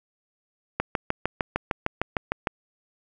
click train, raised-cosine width 0.5 ms, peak -8 dBFS, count 12, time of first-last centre 0.8-2.472 s, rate 6.58 Hz, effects none

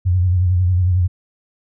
sine tone with vibrato, 90.4 Hz, F#2, 40 cents flat, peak -12 dBFS, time 0.05-1.08 s, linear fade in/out 20 ms, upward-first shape sine, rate 11 Hz, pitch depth 66 cents each way, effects none

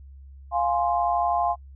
sine chord, F minor, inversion none, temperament equal, 698.5 / 830.6 / 1046.5 Hz, F5 / Ab5 / C6, 0 / 0 / 0 cents, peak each -23 / -26 / -27 dBFS, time 0.51-1.56 s, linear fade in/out 50 ms, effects noise-tail reverb RT60 0.1 s tail -25 dB re dry + added 68 Hz sine -42 dBFS peak until 1.75 s

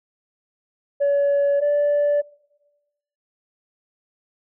sine tone pair in turn, 567 / 582.3 Hz, C#5 / D5, +39 / -15 cents, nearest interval unison, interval 46 cents, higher second, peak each -14 dBFS, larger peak neither, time 1-1.61 / 1.61-2.22 s, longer neither, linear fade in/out 20 ms, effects noise-tail reverb RT60 1.0 s tail -22 dB re dry + tanh soft clip ceiling -14 dBFS

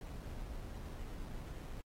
brown noise with sample-and-hold, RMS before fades -45 dBFS, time 0.01-1.81 s, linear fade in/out 2 ms, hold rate 4900 Hz, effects AAC 48 kbps

